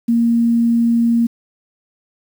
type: tone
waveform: sine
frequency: 233.1 Hz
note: A#3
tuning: in tune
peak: -11 dBFS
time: 0.08-1.27 s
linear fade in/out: 10 ms
effects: 7-bit